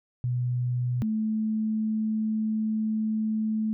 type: tone pair in turn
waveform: sine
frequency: 123.47 / 217.7 Hz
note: B2 / A3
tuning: 0 / -18 cents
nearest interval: minor seventh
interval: 982 cents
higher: second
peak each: -24 dBFS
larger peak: neither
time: 0.24-1.02 / 1.02-3.73 s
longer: second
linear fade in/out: 0 ms
effects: none